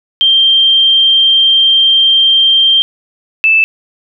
sine tone pair in turn, 3165 / 2634 Hz, G7 / E7, +16 / -2 cents, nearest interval minor third, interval 318 cents, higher first, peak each -5 dBFS, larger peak neither, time 0.21-2.82 / 3.44-3.64 s, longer first, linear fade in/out 0 ms, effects none

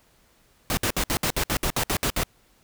pink noise bursts, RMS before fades -24 dBFS, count 12, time 0.7-2.234 s, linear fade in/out 0 ms, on 71 ms, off 62 ms, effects pink hiss -61 dBFS RMS until 2.63 s

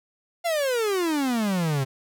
45% pulse exponential sweep, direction down, 704 to 129.4 Hz, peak -22 dBFS, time 0.44-1.85 s, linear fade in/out 20 ms, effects none

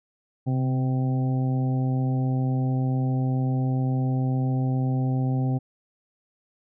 harmonic tone with a mistuned harmonic, 129.3 Hz, C3, 20 cents flat, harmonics 1 / 2 / 3 / 4 / 5 / 6, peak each -22 / -28 / -40 / -40 / -43 / -38 dBFS, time 0.46-5.59 s, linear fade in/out 20 ms, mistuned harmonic 1, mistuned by +28 cents, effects none

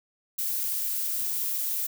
violet noise, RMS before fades -29 dBFS, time 0.38-1.87 s, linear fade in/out 10 ms, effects none

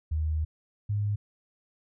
sine tone pair in turn, 77.78 / 103.43 Hz, D#2 / G#2, 0 / -7 cents, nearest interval perfect fourth, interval 493 cents, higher second, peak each -25 dBFS, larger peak neither, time 0.11-0.45 / 0.89-1.16 s, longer first, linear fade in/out 10 ms, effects none

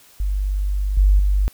sine tone with level steps, 49.06 Hz, G1, 2 cents sharp, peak -18 / -10 / -14 dBFS, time 0.2-1.48 s, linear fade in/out 0 ms, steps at 0.97 / 1.19 s, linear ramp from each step 5 ms, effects white hiss -50 dBFS RMS until 1.53 s

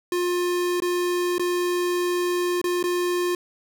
square tone with dropouts, 354.5 Hz, F4, 26 cents sharp, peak -22 dBFS, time 0.12-3.35 s, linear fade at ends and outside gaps 2 ms, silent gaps 0.802-0.821 / 1.382-1.395 / 2.615-2.641 / 2.828-2.839 s, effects none

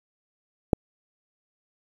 click, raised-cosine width 2 ms, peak -4 dBFS, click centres 0.732 s, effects 7-bit

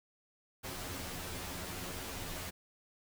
pink noise with comb filter, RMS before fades -42 dBFS, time 0.63-2.51 s, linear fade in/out 20 ms, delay 11 ms, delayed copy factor +0.95, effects none

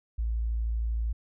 sine tone, 56.4 Hz, A1, 44 cents sharp, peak -26 dBFS, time 0.18-1.13 s, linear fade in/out 10 ms, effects none

